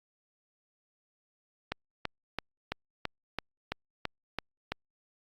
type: click train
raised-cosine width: 0.3 ms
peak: -15 dBFS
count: 10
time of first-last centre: 1.72-4.72 s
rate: 3 Hz
effects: Opus 48 kbps